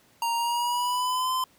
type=tone with pitch glide; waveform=square; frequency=932.3 to 1028.5 Hz; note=A#5 to C6; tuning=0 to -30 cents; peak=-25 dBFS; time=0.22-1.44 s; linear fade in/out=2 ms; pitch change=+170 cents; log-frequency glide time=0.35-1.32 s; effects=pink hiss -60 dBFS RMS until 1.58 s + high-pass 100 Hz 12 dB/octave